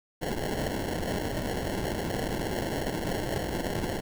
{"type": "noise with sample-and-hold", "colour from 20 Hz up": "violet", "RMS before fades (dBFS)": -31, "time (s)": [0.21, 4.01], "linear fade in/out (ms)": 20, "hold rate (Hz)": 1225, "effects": []}